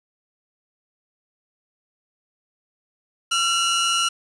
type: tone pair together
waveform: sawtooth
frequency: 1360.9 / 2897 Hz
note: F6 / F#7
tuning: -45 / -37 cents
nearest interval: octave + minor second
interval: 1308 cents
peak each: -18 dBFS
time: 3.31-4.09 s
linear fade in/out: 10 ms
effects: resampled to 24000 Hz + 7-bit